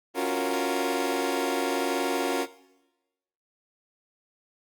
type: chord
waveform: 25% pulse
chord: Gb major seventh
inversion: second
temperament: equal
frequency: 277.2 / 349.2 / 370 / 466.2 Hz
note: Db4 / F4 / Gb4 / Bb4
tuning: 0 / 0 / 0 / 0 cents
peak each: -27 dBFS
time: 0.14-2.47 s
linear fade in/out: 50 ms
effects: noise-tail reverb RT60 1.0 s tail -18 dB re dry + Opus 24 kbps